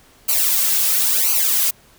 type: noise with flanger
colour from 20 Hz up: blue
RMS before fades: -17 dBFS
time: 0.28-1.71 s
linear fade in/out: 10 ms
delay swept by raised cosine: 0.56 to 2.96 ms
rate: 0.97 Hz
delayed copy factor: -1
effects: pink hiss -51 dBFS RMS until 1.98 s